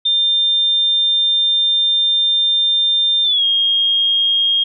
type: tone with pitch glide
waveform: sine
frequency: 3600 to 3245 Hz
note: A7 to G#7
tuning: +39 to -41 cents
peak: -12 dBFS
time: 0.05-4.64 s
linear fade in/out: 10 ms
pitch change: -180 cents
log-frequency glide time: 3.24-3.44 s
effects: none